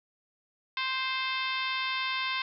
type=harmonic tone with a mistuned harmonic; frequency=523.3 Hz; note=C5; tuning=in tune; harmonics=2 / 3 / 4 / 5 / 6 / 7 / 8 / 9 / 10; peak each=-34 / -38 / -35 / -36 / -40 / -37 / -43 / -44 / -48 dBFS; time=0.77-2.42 s; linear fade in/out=2 ms; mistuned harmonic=7; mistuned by=-23 cents; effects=none